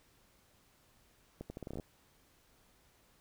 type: accelerating click train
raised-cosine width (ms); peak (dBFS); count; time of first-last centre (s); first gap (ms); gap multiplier
2; -29; 11; 1.41-1.798; 90; 0.79
effects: pink hiss -68 dBFS RMS until 3.2 s